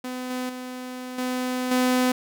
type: tone with level steps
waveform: sawtooth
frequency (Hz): 252.8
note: B3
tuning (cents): +41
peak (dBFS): -26 / -23 / -29 / -21 / -15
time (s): 0.04-2.12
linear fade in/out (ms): 5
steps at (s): 0.3 / 0.49 / 1.18 / 1.71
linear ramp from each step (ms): 5
effects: none